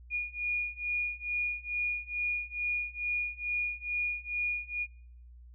sine beating tone pair, 2439 / 2441.3 Hz, D#7 / D#7, -35 / -34 cents, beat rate 2.3 Hz, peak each -34 / -33 dBFS, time 0.1-4.87 s, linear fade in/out 50 ms, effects noise-tail reverb RT60 0.7 s tail -24 dB re dry + added 60 Hz sine -49 dBFS peak until 5.54 s

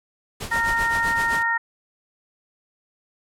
pink noise with tremolo, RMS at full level -29 dBFS, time 0.4-1.43 s, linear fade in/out 10 ms, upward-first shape triangle, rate 7.7 Hz, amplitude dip 80%
harmonic tone, 461.9 Hz, A#4, 16 cents flat, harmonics 2 / 3 / 4, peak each -25 / -28 / -21 dBFS, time 0.51-1.58 s, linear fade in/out 10 ms
effects low-pass 12000 Hz 12 dB/octave

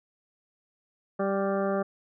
harmonic tone with a mistuned harmonic, 196.1 Hz, G3, 1 cent sharp, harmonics 1 / 2 / 3 / 4 / 6 / 7 / 8 / 9, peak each -30 / -30 / -29 / -36 / -36 / -41 / -45 / -49 dBFS, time 1.19-1.83 s, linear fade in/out 10 ms, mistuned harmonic 7, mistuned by +28 cents, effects none

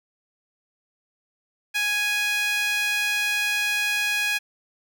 sawtooth tone with high-pass filter, 830.6 Hz, G#5, in tune, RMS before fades -24 dBFS, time 1.74-4.39 s, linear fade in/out 20 ms, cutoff 2100 Hz, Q 3.9, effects none

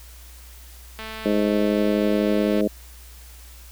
click train, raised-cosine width 0.3 ms, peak -19 dBFS, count 357, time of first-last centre 0.99-2.608 s, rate 220 Hz
harmonic tone, 104.1 Hz, G#2, 5 cents sharp, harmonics 2 / 3 / 4 / 5 / 6, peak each -22 / -24 / -25 / -26 / -27 dBFS, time 1.25-2.68 s, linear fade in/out 10 ms
effects added 60 Hz sine -42 dBFS peak until 3.71 s + white hiss -48 dBFS RMS until 3.71 s

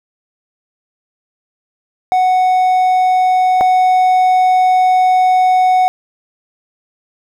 triangle tone pair in turn, 740 / 740 Hz, F#5 / F#5, 0 / 0 cents, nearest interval unison, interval 0 cents, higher neither, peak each -7 / -6 dBFS, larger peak second, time 2.12-3.61 / 3.61-5.88 s, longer second, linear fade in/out 0 ms, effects none

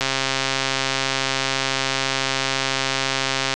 click train, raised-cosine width 0.2 ms, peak -3 dBFS, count 474, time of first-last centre 0.01-3.54 s, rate 134 Hz, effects resampled to 24000 Hz

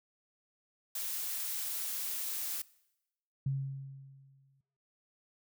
blue noise, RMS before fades -37 dBFS, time 0.95-2.62 s, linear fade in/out 5 ms
sine tone with exponential decay, 136.2 Hz, C#3, 30 cents flat, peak -28 dBFS, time 3.46-4.61 s, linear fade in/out 5 ms, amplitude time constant 250 ms
effects noise-tail reverb RT60 0.9 s tail -22 dB re dry

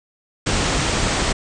pink low-pass noise, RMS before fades -20 dBFS, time 0.46-1.33 s, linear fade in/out 10 ms, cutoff 8700 Hz, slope 96 dB/octave, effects none

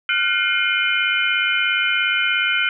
sine tone cluster, 1403 / 1500 / 2129 / 2413 / 3013 Hz, F6 / F#6 / C7 / D7 / F#7, +8 / +23 / +30 / +46 / +31 cents, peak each -23 dBFS, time 0.09-2.69 s, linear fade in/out 2 ms, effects none

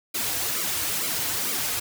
white noise with flanger, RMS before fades -27 dBFS, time 0.14-1.8 s, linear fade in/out 10 ms, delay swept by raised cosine 1.1 to 5.2 ms, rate 2.2 Hz, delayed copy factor -1, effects none

